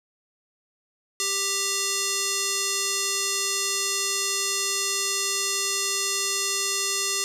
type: tone with band-pass filter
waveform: square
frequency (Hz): 394.8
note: G4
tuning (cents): +12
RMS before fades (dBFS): -26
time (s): 1.2-7.24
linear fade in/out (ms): 0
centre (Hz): 6500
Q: 1.5
effects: none